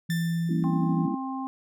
sine tone, 167.3 Hz, E3, 26 cents sharp, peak -24 dBFS, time 0.09-1.07 s, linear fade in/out 10 ms
sawtooth tone with exponential decay, 1777 Hz, A6, 17 cents sharp, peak -28 dBFS, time 0.1-1.07 s, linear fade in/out 1 ms, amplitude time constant 210 ms
sine chord, G diminished seventh, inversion none, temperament equal, 196 / 233.1 / 277.2 / 329.6 Hz, G3 / Bb3 / Db4 / Fb4, 0 / 0 / 0 / 0 cents, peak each -32 dBFS, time 0.49-1.15 s, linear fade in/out 5 ms
harmonic tone, 264.7 Hz, C4, 20 cents sharp, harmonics 1 / 3 / 4, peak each -31 / -36 / -37 dBFS, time 0.64-1.47 s, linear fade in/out 0 ms
effects none

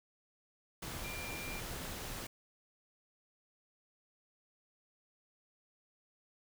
sine tone in noise, 2381 Hz, D7, 23 cents sharp, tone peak -45 dBFS, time 1.04-1.6 s, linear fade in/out 5 ms, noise pink, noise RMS -43 dBFS, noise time 0.82-2.27 s, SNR -5 dB, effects none

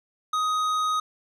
sine tone with tanh clipping, 1253 Hz, D#6, 12 cents sharp, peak -24 dBFS, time 0.33-1 s, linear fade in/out 5 ms, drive 12 dB, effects none

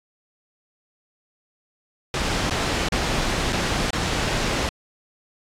pink noise with dropouts, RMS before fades -23 dBFS, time 2.14-4.69 s, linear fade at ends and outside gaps 1 ms, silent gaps 2.498-2.508 / 2.886-2.922 / 3.524-3.528 / 3.905-3.931 s, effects low-pass 6000 Hz 12 dB/octave + AAC 64 kbps

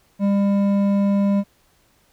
triangle tone with hard clipping, 200 Hz, G3, 35 cents sharp, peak -17 dBFS, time 0.19-1.44 s, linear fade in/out 50 ms, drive 12 dB, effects pink hiss -60 dBFS RMS until 2.12 s

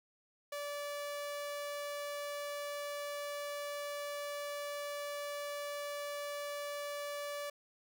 sawtooth tone, 579 Hz, D5, 25 cents flat, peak -35 dBFS, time 0.52-7.5 s, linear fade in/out 5 ms, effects none

